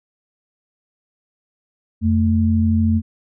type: tone pair together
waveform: sine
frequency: 88.2 / 221.8 Hz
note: F2 / A3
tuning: +18 / +14 cents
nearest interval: octave + major third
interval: 1596 cents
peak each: -16 dBFS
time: 2.01-3.02 s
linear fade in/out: 50 ms
effects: none